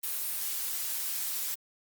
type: noise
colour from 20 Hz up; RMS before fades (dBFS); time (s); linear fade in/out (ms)
blue; -33; 0.03-1.55; 10
effects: Opus 32 kbps